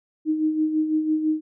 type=tone with tremolo; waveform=sine; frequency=311.1 Hz; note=D#4; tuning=in tune; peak=-17 dBFS; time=0.25-1.41 s; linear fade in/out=50 ms; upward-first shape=sine; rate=6 Hz; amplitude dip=55%; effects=none